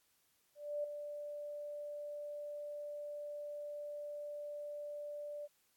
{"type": "tone with ADSR envelope", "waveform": "sine", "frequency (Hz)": 587.3, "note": "D5", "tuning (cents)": 0, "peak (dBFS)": -34, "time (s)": [0.55, 5.48], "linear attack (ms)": 290, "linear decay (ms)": 5, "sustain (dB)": -8, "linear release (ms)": 35, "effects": ["white hiss -75 dBFS RMS until 5.76 s", "AAC 64 kbps"]}